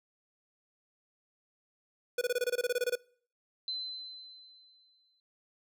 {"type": "tone bursts", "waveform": "square", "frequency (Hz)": 490.6, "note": "B4", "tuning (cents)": -12, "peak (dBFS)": -28, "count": 14, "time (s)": [2.18, 2.955], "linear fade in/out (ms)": 5, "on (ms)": 34, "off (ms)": 23}
{"type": "tone with exponential decay", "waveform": "sine", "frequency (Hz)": 4054, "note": "B7", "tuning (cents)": 45, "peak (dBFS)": -32, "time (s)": [3.68, 5.2], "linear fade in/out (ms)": 1, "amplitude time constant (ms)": 330}
{"effects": ["noise-tail reverb RT60 0.5 s tail -24 dB re dry"]}